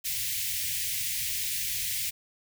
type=band-stop noise; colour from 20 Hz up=white; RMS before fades=-31 dBFS; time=0.04-2.11 s; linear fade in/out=20 ms; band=150 to 1900 Hz; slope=48 dB/octave; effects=none